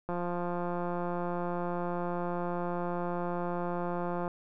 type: click train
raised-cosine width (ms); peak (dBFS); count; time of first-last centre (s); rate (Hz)
1; -21; 734; 0.09-4.279; 175
effects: none